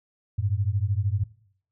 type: beating tone pair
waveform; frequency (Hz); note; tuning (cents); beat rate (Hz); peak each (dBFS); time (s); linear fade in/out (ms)
sine; 94.9 / 107.9; F#2 / A2; +44 / -33; 13; -25; 0.38-1.24; 10
effects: noise-tail reverb RT60 0.6 s tail -18 dB re dry